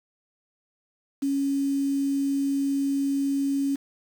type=tone with quantisation; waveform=sine; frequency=277.2 Hz; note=C#4; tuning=in tune; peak=-22 dBFS; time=1.22-3.76 s; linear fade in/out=10 ms; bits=7; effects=none